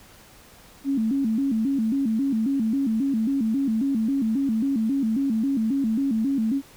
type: tone with vibrato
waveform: sine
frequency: 246.9 Hz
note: B3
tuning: in tune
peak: -20 dBFS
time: 0.84-6.62 s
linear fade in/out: 50 ms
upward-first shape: square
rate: 3.7 Hz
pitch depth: 190 cents each way
effects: pink hiss -50 dBFS RMS until 6.76 s